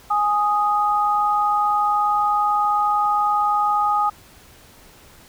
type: tone pair together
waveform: sine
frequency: 830.6 / 1244.5 Hz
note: G#5 / D#6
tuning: 0 / 0 cents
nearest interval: perfect fifth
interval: 700 cents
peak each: -19 dBFS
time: 0.1-4.1 s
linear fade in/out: 10 ms
effects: pink hiss -48 dBFS RMS until 5.28 s